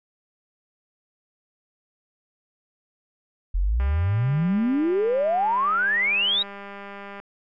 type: exponential sweep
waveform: sine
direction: up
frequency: 41.2 to 3890 Hz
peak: -19 dBFS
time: 3.54-6.43 s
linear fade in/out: 10 ms
type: click train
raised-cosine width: 0.5 ms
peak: -24 dBFS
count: 681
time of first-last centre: 3.8-7.2 s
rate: 200 Hz
effects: none